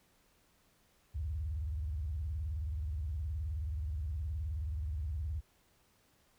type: tone with vibrato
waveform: sine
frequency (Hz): 75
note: D2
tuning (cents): +37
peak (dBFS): -34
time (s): 1.14-5.41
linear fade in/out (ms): 20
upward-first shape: square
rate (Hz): 19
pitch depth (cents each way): 240
effects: pink hiss -70 dBFS RMS until 6.38 s